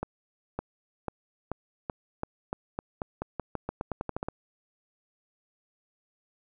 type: accelerating click train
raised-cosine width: 1 ms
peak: -17 dBFS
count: 20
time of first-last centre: 0.03-4.285 s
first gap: 560 ms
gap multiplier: 0.88
effects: none